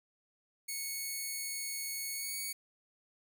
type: tone with pitch glide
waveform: 5% pulse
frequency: 2209 to 2237 Hz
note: C#7 to C#7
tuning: -7 to +15 cents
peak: -27 dBFS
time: 0.68-2.53 s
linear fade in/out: 10 ms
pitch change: +22 cents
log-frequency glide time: 2.12-2.36 s
effects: none